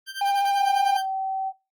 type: tone with tremolo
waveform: 20% pulse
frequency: 1568 Hz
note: G6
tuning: in tune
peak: -24 dBFS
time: 0.06-1.06 s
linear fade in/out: 50 ms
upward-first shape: sine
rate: 10 Hz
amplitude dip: 85%
type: tone with vibrato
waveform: triangle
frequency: 799 Hz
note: G5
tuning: 33 cents sharp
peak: -18 dBFS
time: 0.21-0.97 s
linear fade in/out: 5 ms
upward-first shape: sine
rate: 15 Hz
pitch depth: 17 cents each way
type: tone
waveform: sine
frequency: 768 Hz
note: G5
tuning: 36 cents flat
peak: -24 dBFS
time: 0.57-1.53 s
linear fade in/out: 50 ms
effects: noise-tail reverb RT60 0.3 s tail -22 dB re dry + Opus 24 kbps